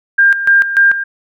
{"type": "tone with tremolo", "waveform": "sine", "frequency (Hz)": 1600, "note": "G6", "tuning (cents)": 35, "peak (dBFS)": -5, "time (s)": [0.18, 1.04], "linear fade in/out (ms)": 10, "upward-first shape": "square", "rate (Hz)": 3.4, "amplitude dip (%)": 70, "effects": []}